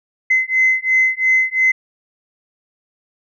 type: beating tone pair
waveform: sine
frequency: 2049 / 2051.9 Hz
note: C7 / C7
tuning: -37 / -34 cents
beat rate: 2.9 Hz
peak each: -15 dBFS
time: 0.3-1.72 s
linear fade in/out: 10 ms
effects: tanh soft clip ceiling -5 dBFS